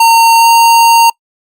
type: tone with pitch glide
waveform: square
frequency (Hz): 916 to 923.4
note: A#5 to A#5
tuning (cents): -31 to -17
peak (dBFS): -4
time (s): 0-1.1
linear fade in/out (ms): 5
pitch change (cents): +14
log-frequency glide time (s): 0.37-0.48
effects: noise-tail reverb RT60 0.1 s tail -25 dB re dry + Opus 48 kbps